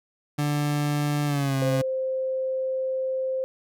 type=tone with pitch glide; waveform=30% pulse; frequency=146.83 to 134.64 Hz; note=D3 to C3; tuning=0 to +50 cents; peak=-20 dBFS; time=0.38-1.82 s; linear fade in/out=10 ms; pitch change=-150 cents; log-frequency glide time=1.26-1.56 s
type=tone; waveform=sine; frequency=523.3 Hz; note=C5; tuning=in tune; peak=-24 dBFS; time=1.62-3.44 s; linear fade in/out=0 ms
effects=none